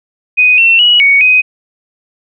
sine tone with pitch steps, 2495 / 2703 / 2919 / 2233 / 2509 Hz, D#7 / E7 / F#7 / C#7 / D#7, +4 / +43 / -24 / +12 / +14 cents, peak -4 dBFS, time 0.37-1.42 s, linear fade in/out 20 ms, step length 210 ms, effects none

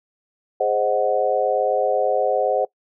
sine chord, Ab dominant seventh, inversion none, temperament equal, 415.3 / 523.3 / 622.3 / 740 Hz, Ab4 / C5 / Eb5 / Gb5, 0 / 0 / 0 / 0 cents, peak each -25 / -21 / -23 / -22 dBFS, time 0.6-2.65 s, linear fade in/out 5 ms, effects noise-tail reverb RT60 0.1 s tail -22 dB re dry

